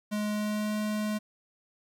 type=tone with pitch glide; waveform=square; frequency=210 to 212.1 Hz; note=G#3 to G#3; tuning=+19 to +37 cents; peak=-29 dBFS; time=0.11-1.19 s; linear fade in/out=20 ms; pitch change=+18 cents; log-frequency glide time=0.32-0.76 s; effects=11-bit